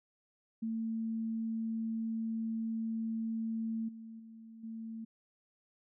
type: tone with level steps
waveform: sine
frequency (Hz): 224.6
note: A3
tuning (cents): +36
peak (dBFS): -33 / -45 / -49 / -40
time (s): 0.62-5.05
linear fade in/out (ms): 10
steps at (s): 3.88 / 4.19 / 4.63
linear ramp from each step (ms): 10
effects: none